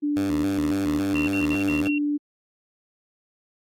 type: tone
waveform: sine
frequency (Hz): 293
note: D4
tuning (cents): -4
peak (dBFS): -21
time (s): 0.02-2.18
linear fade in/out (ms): 20
type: tone with vibrato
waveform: 10% pulse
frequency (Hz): 87.5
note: F2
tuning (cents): +4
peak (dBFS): -20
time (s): 0.16-1.88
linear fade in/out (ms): 10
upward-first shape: square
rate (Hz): 3.6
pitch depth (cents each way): 210
type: tone bursts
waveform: sine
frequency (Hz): 2735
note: F7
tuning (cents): -37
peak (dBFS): -28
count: 5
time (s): 1.15-1.984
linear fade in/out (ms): 5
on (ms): 130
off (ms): 46
effects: AAC 48 kbps